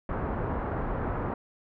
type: low-pass noise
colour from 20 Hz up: pink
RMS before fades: -31 dBFS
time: 0.09-1.34 s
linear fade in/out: 2 ms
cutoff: 1400 Hz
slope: 24 dB/octave
effects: none